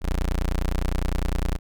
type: tone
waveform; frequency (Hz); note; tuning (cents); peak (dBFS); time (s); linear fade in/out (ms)
25% pulse; 29.81; A#0; +40; -18; 0.01-1.59; 50
effects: none